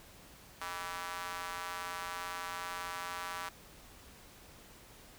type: tone with high-pass filter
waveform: square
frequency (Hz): 89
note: F2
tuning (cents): +33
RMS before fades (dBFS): -41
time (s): 0.61-3.49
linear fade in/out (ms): 5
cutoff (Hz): 1100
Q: 2
effects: pink hiss -56 dBFS RMS until 5.18 s